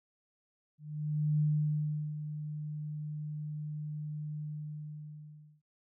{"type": "tone with ADSR envelope", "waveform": "sine", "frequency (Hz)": 150.9, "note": "D3", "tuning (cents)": 47, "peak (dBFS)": -25, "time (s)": [0.78, 5.62], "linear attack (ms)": 620, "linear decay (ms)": 740, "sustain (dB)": -11, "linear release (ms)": 1200, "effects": []}